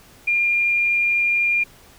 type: tone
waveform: sine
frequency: 2404 Hz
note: D7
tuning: 40 cents sharp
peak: -16 dBFS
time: 0.27-1.64 s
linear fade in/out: 10 ms
effects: pink hiss -49 dBFS RMS until 1.98 s